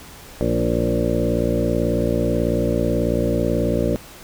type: harmonic tone with a mistuned harmonic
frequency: 58.27 Hz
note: A#1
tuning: in tune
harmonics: 1 / 2 / 3 / 4 / 5 / 6 / 8 / 9 / 10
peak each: -26 / -26 / -26 / -26 / -26 / -26 / -26 / -26 / -26 dBFS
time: 0.41-3.96 s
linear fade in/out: 0 ms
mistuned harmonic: 4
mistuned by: -22 cents
effects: pink hiss -41 dBFS RMS until 4.23 s